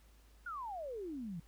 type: exponential sweep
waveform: sine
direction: down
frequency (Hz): 1480 to 158.3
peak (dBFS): -40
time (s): 0.46-1.4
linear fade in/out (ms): 5
effects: added 53 Hz sine -60 dBFS peak until 1.47 s + pink hiss -69 dBFS RMS until 1.47 s